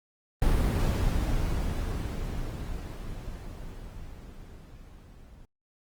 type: noise with level ramp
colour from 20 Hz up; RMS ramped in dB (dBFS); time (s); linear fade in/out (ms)
brown; -22 to -51; 0.42-5.45; 0
effects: Opus 24 kbps